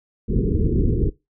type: low-pass noise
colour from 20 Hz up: pink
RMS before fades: -19 dBFS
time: 0.28-1.1 s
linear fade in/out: 20 ms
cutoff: 460 Hz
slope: 96 dB/octave
effects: noise-tail reverb RT60 0.2 s tail -19 dB re dry